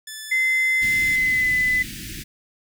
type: tone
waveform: 10% pulse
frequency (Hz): 1744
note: A6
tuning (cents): -16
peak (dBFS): -24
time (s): 0.07-1.16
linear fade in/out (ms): 5
type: tone with pitch glide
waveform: sine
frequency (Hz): 2062 to 2008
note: C7 to B6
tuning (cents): -26 to +28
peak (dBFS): -17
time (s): 0.31-1.83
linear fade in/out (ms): 10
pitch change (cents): -46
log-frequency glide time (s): 1.04-1.53
type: band-stop noise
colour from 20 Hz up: pink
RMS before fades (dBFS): -34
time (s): 0.81-2.24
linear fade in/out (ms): 20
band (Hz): 340 to 1700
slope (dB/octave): 48
effects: none